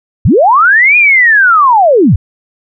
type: linear two-way sweep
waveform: sine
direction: up then down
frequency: 63.3 to 2476 to 63.3 Hz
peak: -3 dBFS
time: 0.25-2.16 s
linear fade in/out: 5 ms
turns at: 0.97 s
effects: none

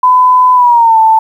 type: tone with pitch glide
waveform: sine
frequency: 1006 to 885.9 Hz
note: B5 to A5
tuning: +32 to +12 cents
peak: -3 dBFS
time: 0.03-1.19 s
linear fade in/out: 5 ms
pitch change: -220 cents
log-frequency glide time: 0.54-0.98 s
effects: 7-bit

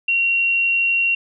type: tone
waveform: sine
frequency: 2746 Hz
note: F7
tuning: 30 cents flat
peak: -15 dBFS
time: 0.08-1.15 s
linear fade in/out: 5 ms
effects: none

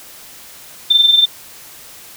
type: tone with amplitude modulation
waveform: sine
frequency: 3570 Hz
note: A7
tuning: 24 cents sharp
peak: -5 dBFS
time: 0.9-1.26 s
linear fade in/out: 10 ms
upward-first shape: sine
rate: 21.5 Hz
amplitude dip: 65%
effects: white hiss -38 dBFS RMS until 2.16 s

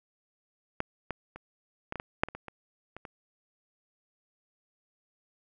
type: clicks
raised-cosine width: 0.5 ms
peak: -14 / -18 / -28 / -19 / -21 / -19 / -7 / -25 / -25 / -26 / -27 / -27 dBFS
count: 12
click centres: 0.804 / 1.107 / 1.36 / 1.924 / 1.957 / 1.999 / 2.235 / 2.286 / 2.35 / 2.483 / 2.966 / 3.052 s
effects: none

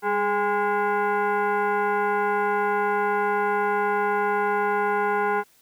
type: tone with frequency modulation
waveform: sine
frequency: 200 Hz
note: G3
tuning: 35 cents sharp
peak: -20 dBFS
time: 0.02-5.44 s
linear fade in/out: 50 ms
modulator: 616 Hz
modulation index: 2.1
effects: white hiss -59 dBFS RMS until 5.61 s

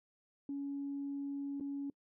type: tone with dropouts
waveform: sine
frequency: 280.5 Hz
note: C#4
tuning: 21 cents sharp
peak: -36 dBFS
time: 0.49-1.9 s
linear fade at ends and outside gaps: 2 ms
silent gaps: 1.6-1.608 s
effects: noise-tail reverb RT60 0.1 s tail -25 dB re dry + tanh soft clip ceiling -32 dBFS

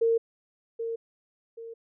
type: tone with echo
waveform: sine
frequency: 458 Hz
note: A#4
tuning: 31 cents flat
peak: -20 dBFS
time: 0.01-0.18 s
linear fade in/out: 10 ms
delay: 780 ms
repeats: 2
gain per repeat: -9 dB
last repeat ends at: 1.74 s
effects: none

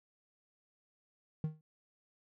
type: tone with exponential decay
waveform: triangle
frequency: 155.6 Hz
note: D#3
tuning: in tune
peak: -27 dBFS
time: 1.44-1.61 s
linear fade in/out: 2 ms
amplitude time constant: 36 ms
effects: none

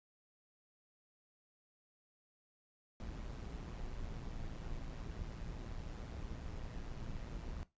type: noise with amplitude modulation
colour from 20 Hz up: brown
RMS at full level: -42 dBFS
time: 3-7.63 s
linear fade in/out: 0 ms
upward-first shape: sine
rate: 115 Hz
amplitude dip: 55%
effects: noise-tail reverb RT60 0.2 s tail -17 dB re dry + resampled to 16000 Hz

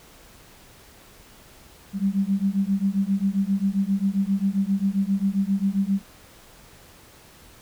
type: beating tone pair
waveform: sine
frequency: 192.5 / 200 Hz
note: G3 / G3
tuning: -31 / +35 cents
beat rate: 7.5 Hz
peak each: -23 / -23 dBFS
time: 1.93-6.02 s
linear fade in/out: 50 ms
effects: pink hiss -50 dBFS RMS until 7.61 s

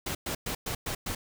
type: noise bursts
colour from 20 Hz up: pink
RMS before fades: -33 dBFS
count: 6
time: 0.06-1.15 s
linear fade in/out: 5 ms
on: 90 ms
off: 110 ms
effects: none

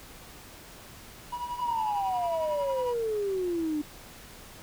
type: tone with tremolo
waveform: triangle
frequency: 970 Hz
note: B5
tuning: 31 cents flat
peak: -27 dBFS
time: 1.32-2.94 s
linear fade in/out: 10 ms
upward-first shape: triangle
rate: 11 Hz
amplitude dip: 75%
type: exponential sweep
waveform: sine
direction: down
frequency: 997 to 293.7 Hz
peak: -26 dBFS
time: 1.59-3.82 s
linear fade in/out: 10 ms
effects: tanh soft clip ceiling -20 dBFS + pink hiss -48 dBFS RMS until 4.62 s

